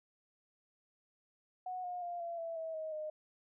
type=tone with pitch steps; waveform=sine; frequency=735 / 716.6 / 698.6 / 681 / 664 / 647.3 / 631 / 615.2 Hz; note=F#5 / F5 / F5 / F5 / E5 / E5 / D#5 / D#5; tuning=-12 / +44 / 0 / -44 / +12 / -32 / +24 / -20 cents; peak=-38 dBFS; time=1.66-3.1 s; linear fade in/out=5 ms; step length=180 ms; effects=none